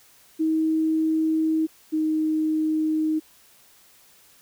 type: tone pair in turn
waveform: sine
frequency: 317.4 / 312.5 Hz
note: D#4 / D#4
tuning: +35 / +8 cents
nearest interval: unison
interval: 27 cents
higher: first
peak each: -19 / -20 dBFS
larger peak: first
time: 0.39-1.67 / 1.92-3.2 s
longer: neither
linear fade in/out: 20 ms
effects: white hiss -55 dBFS RMS until 4.41 s